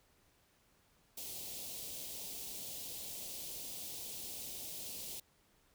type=band-stop noise; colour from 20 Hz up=white; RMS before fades=-45 dBFS; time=1.17-5.2 s; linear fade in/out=5 ms; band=740 to 2800 Hz; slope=24 dB/octave; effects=pink hiss -71 dBFS RMS until 5.74 s